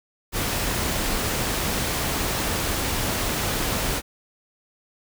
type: noise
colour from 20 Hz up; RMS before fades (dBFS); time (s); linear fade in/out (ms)
pink; -25; 0.32-4.02; 50
effects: none